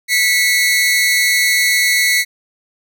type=tone pair together; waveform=sawtooth; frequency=1975.5 / 2188 Hz; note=B6 / C#7; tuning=0 / -23 cents; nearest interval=major second; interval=177 cents; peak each=-11 dBFS; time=0.08-2.25 s; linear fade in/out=50 ms; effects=none